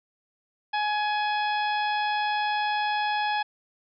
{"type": "harmonic tone", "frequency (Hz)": 840, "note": "G#5", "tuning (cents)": 19, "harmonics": [1, 2, 3, 4, 5, 6], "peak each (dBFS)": [-25, -31, -35, -36, -43, -43], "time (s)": [0.73, 3.43], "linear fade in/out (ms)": 10, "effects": []}